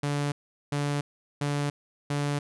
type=tone bursts; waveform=sawtooth; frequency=144.4 Hz; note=D3; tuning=29 cents flat; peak=-22 dBFS; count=4; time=0.03-2.39 s; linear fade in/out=5 ms; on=290 ms; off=400 ms; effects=resampled to 24000 Hz